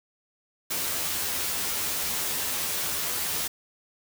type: noise with comb filter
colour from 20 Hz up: white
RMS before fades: -29 dBFS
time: 0.7-3.48 s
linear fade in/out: 10 ms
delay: 12 ms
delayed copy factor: +0.65
effects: none